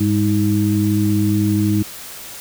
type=tone cluster; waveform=sine; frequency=102.6 / 203.9 / 315.9 Hz; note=G#2 / G#3 / D#4; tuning=-21 / -32 / +26 cents; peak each=-18 dBFS; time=0-1.83 s; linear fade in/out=10 ms; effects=white hiss -34 dBFS RMS until 2.4 s